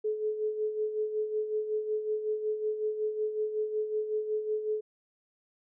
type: tone with tremolo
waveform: sine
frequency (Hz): 428.9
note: A4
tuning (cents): -44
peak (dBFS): -26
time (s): 0.04-4.81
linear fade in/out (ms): 10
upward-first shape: sine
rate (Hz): 5.4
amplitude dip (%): 60
effects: none